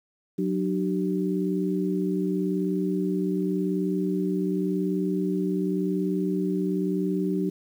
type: tone cluster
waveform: sine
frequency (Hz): 184.2 / 302.5 / 383.4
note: F#3 / D#4 / G4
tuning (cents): -7 / -49 / -38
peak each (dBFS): -26 / -28 / -29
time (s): 0.38-7.5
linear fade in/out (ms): 10
effects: 9-bit